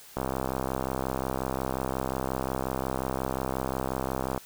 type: click train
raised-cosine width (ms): 1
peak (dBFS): -15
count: 277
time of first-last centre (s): 0.17-4.377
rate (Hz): 65.6
effects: white hiss -50 dBFS RMS until 4.45 s